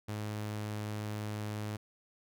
sawtooth tone, 105.8 Hz, G#2, 33 cents sharp, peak -32 dBFS, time 0.08-1.77 s, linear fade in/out 10 ms, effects none

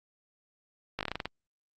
slowing click train, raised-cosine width 0.3 ms, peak -16 dBFS, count 9, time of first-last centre 0.99-1.256 s, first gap 18 ms, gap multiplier 1.17, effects Opus 48 kbps

